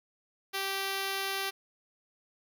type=tone; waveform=5% pulse; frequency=390 Hz; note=G4; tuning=9 cents flat; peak=-20 dBFS; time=0.53-1.51 s; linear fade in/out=20 ms; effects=none